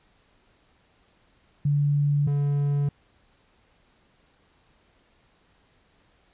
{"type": "tone pair in turn", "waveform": ["sine", "triangle"], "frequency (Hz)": [144.5, 143.17], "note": ["D3", "D3"], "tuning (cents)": [-28, -44], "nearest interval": "unison", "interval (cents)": 16, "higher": "first", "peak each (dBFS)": -19, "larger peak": "neither", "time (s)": [[1.65, 2.27], [2.27, 2.89]], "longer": "neither", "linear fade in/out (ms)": 5, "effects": ["pink hiss -63 dBFS RMS until 6.33 s", "resampled to 8000 Hz"]}